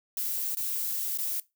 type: noise with dropouts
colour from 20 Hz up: violet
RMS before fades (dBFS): -31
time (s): 0.17-1.4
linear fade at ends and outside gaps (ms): 2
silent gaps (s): 0.549-0.57 / 1.175-1.185
effects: noise-tail reverb RT60 0.2 s tail -19 dB re dry